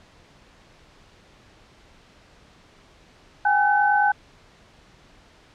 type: tone cluster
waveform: sine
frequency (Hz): 776 / 825 / 1521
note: G5 / G#5 / F#6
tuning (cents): -18 / -12 / +47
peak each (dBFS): -27 / -18 / -21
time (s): 3.45-4.12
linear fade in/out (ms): 5
effects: pink hiss -53 dBFS RMS until 5.54 s + low-pass 5000 Hz 12 dB/octave